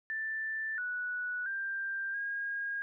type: tone with pitch steps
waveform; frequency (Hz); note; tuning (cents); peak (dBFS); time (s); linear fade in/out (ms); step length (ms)
sine; 1768 / 1474 / 1585 / 1629; A6 / F#6 / G6 / G#6; +8 / -7 / +19 / -34; -33; 0.1-2.82; 0; 680
effects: none